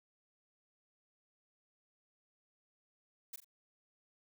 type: noise with echo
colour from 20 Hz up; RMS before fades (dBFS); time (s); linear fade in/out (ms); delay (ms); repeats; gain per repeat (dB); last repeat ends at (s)
blue; -45; 3.33-3.36; 5; 43; 2; -9; 3.446
effects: none